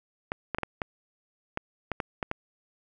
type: clicks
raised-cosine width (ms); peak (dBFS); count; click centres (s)
0.5; -14; 10; 0.319 / 0.547 / 0.585 / 0.633 / 0.818 / 1.574 / 1.917 / 2.002 / 2.228 / 2.314
effects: none